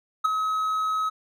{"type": "tone with ADSR envelope", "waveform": "triangle", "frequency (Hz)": 1278, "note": "D#6", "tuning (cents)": 46, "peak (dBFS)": -13, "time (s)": [0.24, 1.1], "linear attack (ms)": 14, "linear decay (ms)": 8, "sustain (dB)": -8, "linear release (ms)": 18, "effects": []}